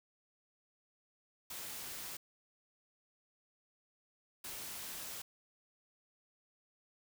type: noise bursts at uneven times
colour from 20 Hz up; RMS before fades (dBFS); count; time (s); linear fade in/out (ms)
white; -45; 2; 1.5-2.17 / 4.44-5.22; 5
effects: none